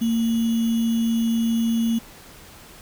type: tone with sample-and-hold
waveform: sine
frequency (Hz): 228.8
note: A#3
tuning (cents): -32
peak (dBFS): -18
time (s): 0.01-1.99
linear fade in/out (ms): 10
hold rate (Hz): 3150
effects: pink hiss -45 dBFS RMS until 2.81 s